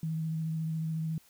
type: tone with vibrato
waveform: sine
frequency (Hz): 160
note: D#3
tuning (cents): +49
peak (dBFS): -30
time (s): 0.03-1.18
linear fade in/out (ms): 2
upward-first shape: triangle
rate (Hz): 14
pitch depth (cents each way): 22
effects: white hiss -62 dBFS RMS until 1.29 s